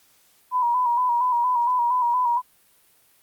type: tone with vibrato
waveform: sine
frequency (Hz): 976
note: B5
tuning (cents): -21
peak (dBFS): -18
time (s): 0.51-2.42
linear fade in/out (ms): 50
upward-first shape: square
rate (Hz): 4.3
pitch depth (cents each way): 46
effects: white hiss -59 dBFS RMS until 3.22 s + Opus 48 kbps